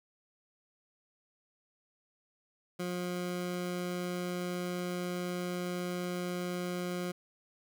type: tone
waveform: 20% pulse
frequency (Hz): 178.4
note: F3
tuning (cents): +37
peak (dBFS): -29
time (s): 2.79-7.12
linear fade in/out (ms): 10
effects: none